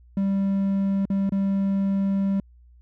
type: tone with dropouts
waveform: triangle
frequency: 196 Hz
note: G3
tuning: in tune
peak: -18 dBFS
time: 0.17-2.4 s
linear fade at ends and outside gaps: 2 ms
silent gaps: 1.054-1.101 / 1.294-1.321 s
effects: added 60 Hz sine -49 dBFS peak until 2.81 s